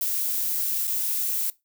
violet noise with dropouts, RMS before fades -26 dBFS, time 0.01-1.5 s, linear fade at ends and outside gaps 1 ms, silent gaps 0.871-0.877 s, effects noise-tail reverb RT60 0.2 s tail -20 dB re dry

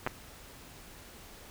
clicks, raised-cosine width 0.5 ms, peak -16 dBFS, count 2, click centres 0.065 / 0.073 s, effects pink hiss -51 dBFS RMS until 1.5 s

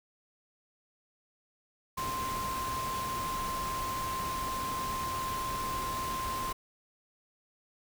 sine tone in noise, 1046.5 Hz, C6, in tune, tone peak -33 dBFS, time 1.97-6.53 s, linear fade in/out 10 ms, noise pink, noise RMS -39 dBFS, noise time 1.97-6.53 s, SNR +3 dB, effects none

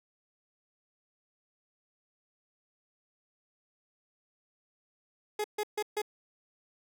30% pulse tone bursts, 420.8 Hz, G#4, 23 cents sharp, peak -27 dBFS, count 4, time 5.39-6.018 s, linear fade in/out 5 ms, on 52 ms, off 140 ms, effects none

